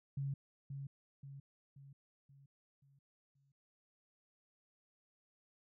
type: tone with echo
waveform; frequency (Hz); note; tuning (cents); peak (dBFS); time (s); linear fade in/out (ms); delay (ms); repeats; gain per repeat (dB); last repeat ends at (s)
sine; 138.4; C#3; -2; -36; 0.17-0.34; 5; 530; 6; -6; 3.52
effects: none